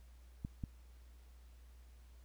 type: clicks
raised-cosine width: 5 ms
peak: -28 dBFS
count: 2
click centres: 0.449 / 0.638 s
effects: added 60 Hz sine -56 dBFS peak until 2.24 s + pink hiss -71 dBFS RMS until 2.24 s